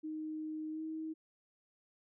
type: tone with pitch glide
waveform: sine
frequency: 311.1 to 316.9 Hz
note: D#4 to D#4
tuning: 0 to +32 cents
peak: -38 dBFS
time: 0.03-1.14 s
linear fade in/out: 20 ms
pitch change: +32 cents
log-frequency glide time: 0.71-0.82 s
effects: none